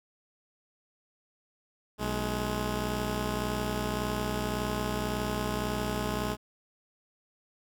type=tone pair together; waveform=10% pulse; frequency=61.8 / 210.4 Hz; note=B1 / G#3; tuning=+2 / +23 cents; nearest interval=octave + major sixth; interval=2121 cents; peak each=-24 dBFS; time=1.98-6.37 s; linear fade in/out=50 ms; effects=none